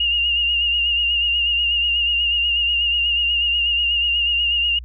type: tone with vibrato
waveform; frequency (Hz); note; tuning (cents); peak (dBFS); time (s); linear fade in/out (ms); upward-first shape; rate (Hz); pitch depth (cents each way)
sine; 2826; F7; +20; -16; 0-4.79; 5; sine; 8.2; 37
effects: added 60 Hz sine -32 dBFS peak until 4.84 s